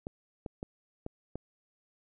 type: clicks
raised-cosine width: 2 ms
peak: -24 dBFS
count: 5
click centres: 0.069 / 0.462 / 0.629 / 1.064 / 1.356 s
effects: none